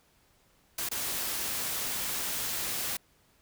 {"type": "noise with dropouts", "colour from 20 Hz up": "white", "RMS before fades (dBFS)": -33, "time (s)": [0.78, 2.97], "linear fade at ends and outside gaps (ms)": 5, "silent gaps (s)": [0.89, 0.913], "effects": ["pink hiss -66 dBFS RMS until 3.41 s"]}